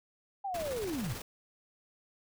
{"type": "linear sweep", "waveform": "sine", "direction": "down", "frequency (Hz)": [814, 92], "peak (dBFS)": -33, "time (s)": [0.44, 1.14], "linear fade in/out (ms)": 10}
{"type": "noise with tremolo", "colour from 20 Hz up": "pink", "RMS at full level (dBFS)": -41, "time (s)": [0.54, 1.22], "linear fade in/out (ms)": 5, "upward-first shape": "square", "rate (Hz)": 18, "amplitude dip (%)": 35}
{"effects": []}